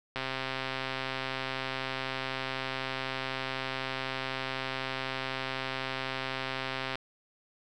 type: click train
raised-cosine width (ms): 0.3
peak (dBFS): -17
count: 898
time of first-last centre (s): 0.16-6.955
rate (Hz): 132
effects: none